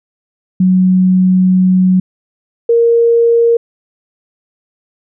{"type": "tone pair in turn", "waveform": "sine", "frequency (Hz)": [185, 466.2], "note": ["F#3", "A#4"], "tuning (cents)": [0, 0], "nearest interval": "octave + major third", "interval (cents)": 1600, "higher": "second", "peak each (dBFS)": -6, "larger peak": "neither", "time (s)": [[0.6, 2], [2.69, 3.57]], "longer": "first", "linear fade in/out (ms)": 5, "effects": []}